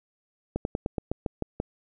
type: slowing click train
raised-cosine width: 2 ms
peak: -14 dBFS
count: 9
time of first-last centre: 0.56-1.601 s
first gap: 91 ms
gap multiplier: 1.1
effects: none